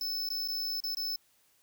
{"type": "tone with dropouts", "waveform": "square", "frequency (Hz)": 5260, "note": "E8", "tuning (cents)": -5, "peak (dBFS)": -32, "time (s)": [0.01, 1.16], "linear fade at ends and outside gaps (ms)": 2, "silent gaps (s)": [[0.29, 0.302], [0.477, 0.484], [0.803, 0.838], [0.948, 0.97]], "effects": ["white hiss -68 dBFS RMS until 1.62 s"]}